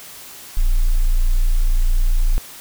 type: tone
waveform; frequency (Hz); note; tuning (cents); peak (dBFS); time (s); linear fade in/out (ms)
sine; 29.23; A#0; +6; -10; 0.57-2.38; 0
effects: tanh soft clip ceiling -9 dBFS + white hiss -38 dBFS RMS until 2.6 s